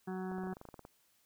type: harmonic tone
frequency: 186.3 Hz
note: F#3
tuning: 12 cents sharp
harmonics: 1 / 2 / 4 / 5 / 6 / 7 / 8 / 9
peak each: -39 / -42 / -47 / -54 / -55 / -57 / -55 / -56 dBFS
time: 0.07-0.54 s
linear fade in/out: 10 ms
type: clicks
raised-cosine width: 1 ms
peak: -35 dBFS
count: 12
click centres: 0.316 / 0.383 / 0.437 / 0.471 / 0.528 / 0.569 / 0.614 / 0.653 / 0.688 / 0.742 / 0.793 / 0.851 s
effects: white hiss -72 dBFS RMS until 1.25 s